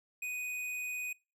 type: tone with hard clipping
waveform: sine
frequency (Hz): 2489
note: D#7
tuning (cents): 0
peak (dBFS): -37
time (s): 0.22-1.13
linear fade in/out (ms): 5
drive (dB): 12
effects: noise-tail reverb RT60 0.3 s tail -24 dB re dry